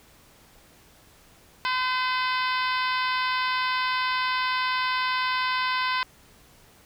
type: harmonic tone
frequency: 510 Hz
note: C5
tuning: 44 cents flat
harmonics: 2 / 3 / 4 / 5 / 6 / 7 / 8 / 9 / 10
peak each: -26 / -30 / -32 / -34 / -36 / -37 / -38 / -39 / -40 dBFS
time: 1.65-6.03 s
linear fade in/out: 0 ms
effects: pink hiss -55 dBFS RMS until 6.85 s